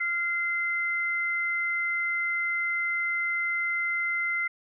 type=tone pair together; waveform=sine; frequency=1400 / 2067 Hz; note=F6 / C7; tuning=+4 / -22 cents; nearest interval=perfect fifth; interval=674 cents; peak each=-32 / -26 dBFS; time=0-4.48 s; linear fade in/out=10 ms; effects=none